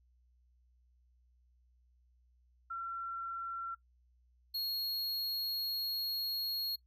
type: tone pair in turn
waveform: sine / square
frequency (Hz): 1359 / 4302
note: F6 / C8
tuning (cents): -48 / +47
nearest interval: octave + minor sixth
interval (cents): 1995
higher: second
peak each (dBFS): -37 / -35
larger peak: second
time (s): 2.7-3.75 / 4.54-6.76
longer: second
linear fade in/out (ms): 10
effects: noise-tail reverb RT60 0.1 s tail -19 dB re dry + added 61 Hz sine -66 dBFS peak until 6.86 s